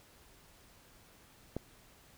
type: click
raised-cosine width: 2 ms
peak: -22 dBFS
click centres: 1.566 s
effects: pink hiss -61 dBFS RMS until 2.17 s